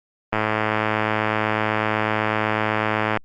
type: click train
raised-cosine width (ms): 0.5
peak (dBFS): -5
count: 308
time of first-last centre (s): 0.33-3.173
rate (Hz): 108
effects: Opus 24 kbps